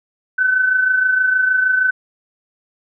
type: tone pair together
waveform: sine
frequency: 1512.6 / 1539 Hz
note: F#6 / G6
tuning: +38 / -32 cents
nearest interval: unison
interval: 30 cents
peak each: -13 / -22 dBFS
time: 0.38-1.91 s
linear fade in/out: 10 ms
effects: none